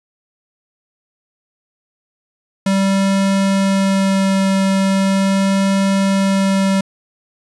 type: tone with vibrato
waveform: square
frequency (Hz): 194.2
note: G3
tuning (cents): -16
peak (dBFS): -13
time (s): 2.66-6.81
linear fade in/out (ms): 5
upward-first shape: sine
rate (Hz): 0.39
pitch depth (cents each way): 8
effects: resampled to 24000 Hz + 8-bit